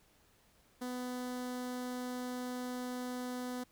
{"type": "tone with notch filter", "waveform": "sawtooth", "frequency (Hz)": 249.4, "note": "B3", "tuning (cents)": 17, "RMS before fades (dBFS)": -40, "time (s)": [0.81, 3.64], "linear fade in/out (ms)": 10, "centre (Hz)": 2500, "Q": 1.9, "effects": ["pink hiss -68 dBFS RMS until 3.71 s"]}